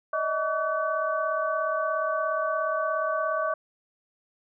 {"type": "tone cluster", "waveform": "sine", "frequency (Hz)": [599, 636, 1143, 1509], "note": ["D5", "D#5", "D6", "F#6"], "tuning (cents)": [34, 38, -47, 34], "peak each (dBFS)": [-34, -28, -28, -33], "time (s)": [0.13, 3.54], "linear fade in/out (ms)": 5, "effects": []}